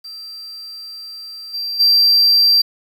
triangle tone with level steps, 4710 Hz, D8, 4 cents sharp, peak -29 / -20 / -8 dBFS, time 0.04-2.62 s, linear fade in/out 10 ms, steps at 1.53 / 1.79 s, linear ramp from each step 20 ms, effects 8-bit

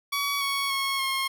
15% pulse tone with pitch steps, 1132 / 1112.6 / 1093.4 / 1074.7 Hz, C#6 / C#6 / C#6 / C6, +36 / +6 / -24 / +46 cents, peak -19 dBFS, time 0.12-1.28 s, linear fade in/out 10 ms, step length 290 ms, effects none

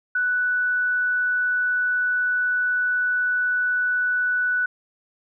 sine tone, 1484 Hz, F#6, 5 cents sharp, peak -19 dBFS, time 0.15-4.66 s, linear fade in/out 5 ms, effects none

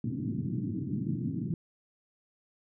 pink band-pass noise, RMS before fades -33 dBFS, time 0.04-1.54 s, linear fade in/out 2 ms, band 110 to 310 Hz, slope 48 dB/octave, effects none

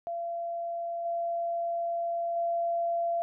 sine tone with level steps, 682 Hz, F5, 41 cents flat, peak -31 / -28 / -26 dBFS, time 0.07-3.22 s, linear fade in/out 0 ms, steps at 1.05 / 2.36 s, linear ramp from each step 5 ms, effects none

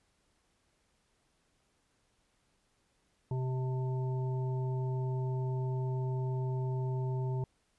harmonic tone with a mistuned harmonic, 129.2 Hz, C3, 21 cents flat, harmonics 1 / 3 / 5 / 7, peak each -31 / -41 / -50 / -46 dBFS, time 3.31-7.44 s, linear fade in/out 2 ms, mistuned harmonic 7, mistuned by -21 cents, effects pink hiss -74 dBFS RMS until 7.78 s + resampled to 24000 Hz

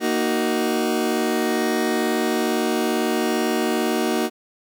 30% pulse chord, D# minor, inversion second, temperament just, 233.3 / 311.1 / 373.4 Hz, A#3 / D#4 / F#4, +2 / 0 / +16 cents, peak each -21 / -22 / -21 dBFS, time 0-4.3 s, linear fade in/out 50 ms, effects none

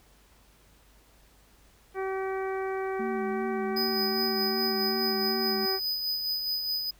harmonic tone, 382.8 Hz, G4, 41 cents flat, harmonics 1 / 2 / 3 / 4 / 5 / 6, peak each -30 / -36 / -40 / -42 / -44 / -46 dBFS, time 1.94-5.8 s, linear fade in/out 50 ms
sine tone with vibrato, 220 Hz, A3, in tune, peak -32 dBFS, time 2.99-5.66 s, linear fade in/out 10 ms, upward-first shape sine, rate 2.6 Hz, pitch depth 67 cents each way
square tone with tremolo, 4991 Hz, D#8, 5 cents sharp, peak -27 dBFS, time 3.76-6.91 s, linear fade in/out 10 ms, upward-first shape sine, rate 4.8 Hz, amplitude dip 40%
effects added 50 Hz sine -61 dBFS peak until 6.99 s + pink hiss -61 dBFS RMS until 6.99 s

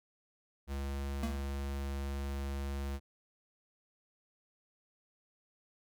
square tone, 69.3 Hz, C#2, in tune, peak -36 dBFS, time 0.67-3 s, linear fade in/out 50 ms
square tone with exponential decay, 228.3 Hz, A#3, 36 cents flat, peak -33 dBFS, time 1.23-1.5 s, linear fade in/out 2 ms, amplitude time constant 57 ms
effects none

